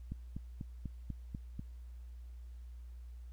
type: click train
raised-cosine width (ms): 5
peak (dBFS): -28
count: 7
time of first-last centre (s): 0.12-1.594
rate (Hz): 4.07
effects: added 60 Hz sine -46 dBFS peak until 3.32 s + pink hiss -73 dBFS RMS until 3.32 s